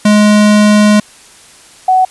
square / sine tone pair in turn, 209.6 / 746.9 Hz, G#3 / F#5, +16 / +16 cents, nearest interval octave + minor seventh, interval 2200 cents, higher second, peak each -5 dBFS, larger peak neither, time 0.05-1 / 1.88-2.05 s, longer first, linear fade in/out 5 ms, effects white hiss -39 dBFS RMS until 2.1 s + resampled to 24000 Hz

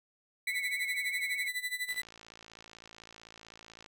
sine tone with vibrato, 2204 Hz, C#7, 11 cents flat, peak -34 dBFS, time 0.47-1.48 s, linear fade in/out 2 ms, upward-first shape sine, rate 17 Hz, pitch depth 41 cents each way
35% pulse tone with tremolo, 1990 Hz, B6, 13 cents sharp, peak -29 dBFS, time 0.47-2.02 s, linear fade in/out 5 ms, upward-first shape sine, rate 12 Hz, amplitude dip 85%
click train, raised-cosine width 0.2 ms, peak -33 dBFS, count 111, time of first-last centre 1.89-3.861 s, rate 55.8 Hz
effects none

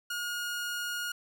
sawtooth tone, 1433 Hz, F6, 44 cents sharp, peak -29 dBFS, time 0.1-1.12 s, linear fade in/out 5 ms, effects none

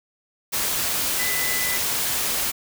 sine tone in noise, 2000 Hz, B6, 21 cents sharp, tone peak -27 dBFS, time 1.18-1.78 s, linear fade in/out 20 ms, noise white, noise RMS -24 dBFS, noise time 0.52-2.52 s, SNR -6 dB, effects none

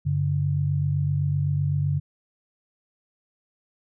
sine tone pair together, 96 / 143.84 Hz, G2 / D3, -36 / -36 cents, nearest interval perfect fifth, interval 700 cents, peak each -26 / -22 dBFS, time 0.05-2 s, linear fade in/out 20 ms, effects none

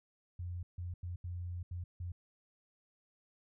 sine tone bursts at uneven times, 88.2 Hz, F2, 18 cents sharp, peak -38 dBFS, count 6, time 0.39-0.63 / 0.78-0.94 / 1.03-1.16 / 1.24-1.63 / 1.71-1.84 / 2-2.12 s, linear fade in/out 5 ms, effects none

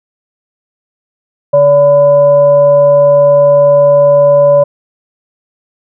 sine tone with frequency modulation, 574 Hz, D5, 40 cents flat, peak -3 dBFS, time 1.53-4.64 s, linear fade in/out 10 ms, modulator 429 Hz, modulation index 0.35, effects none

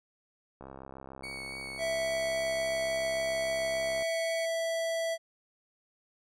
click train, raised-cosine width 1 ms, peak -31 dBFS, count 229, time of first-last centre 0.61-4.023 s, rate 66.8 Hz
35% pulse tone with vibrato, 2232 Hz, C#7, 11 cents sharp, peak -37 dBFS, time 1.23-4.46 s, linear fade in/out 10 ms, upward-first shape sine, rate 3.6 Hz, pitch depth 11 cents each way
square tone, 659.3 Hz, E5, in tune, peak -30 dBFS, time 1.78-5.18 s, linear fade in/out 50 ms
effects low-pass 11000 Hz 12 dB/octave

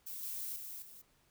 violet noise with level steps, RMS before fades -44 / -41 / -46 / -54 dBFS, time 0.06-1.02 s, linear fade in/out 10 ms, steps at 0.23 / 0.56 / 0.82 s, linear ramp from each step 2 ms, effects pink hiss -71 dBFS RMS until 1.3 s

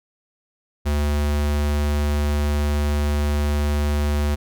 square tone, 73.42 Hz, D2, in tune, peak -19 dBFS, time 0.85-4.36 s, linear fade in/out 20 ms, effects none

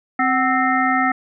harmonic tone with a mistuned harmonic, 262.3 Hz, C4, 4 cents sharp, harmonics 1 / 3 / 5 / 7 / 8, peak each -21 / -20 / -20 / -22 / -26 dBFS, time 0.19-1.12 s, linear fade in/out 5 ms, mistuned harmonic 3, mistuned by -80 cents, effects none

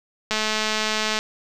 click train, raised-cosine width 0.2 ms, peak -6 dBFS, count 191, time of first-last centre 0.31-1.19 s, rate 216 Hz, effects none

